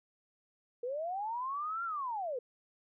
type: linear two-way sweep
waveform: sine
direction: up then down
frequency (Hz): 466.2 to 1396.9 to 466.2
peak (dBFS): -34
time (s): 0.83-2.39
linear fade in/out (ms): 5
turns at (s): 1.84
effects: none